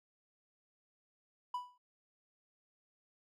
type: tone with exponential decay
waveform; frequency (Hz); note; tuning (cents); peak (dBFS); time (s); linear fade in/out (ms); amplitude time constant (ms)
triangle; 987.8; B5; 0; -31; 1.54-1.78; 5; 51
effects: none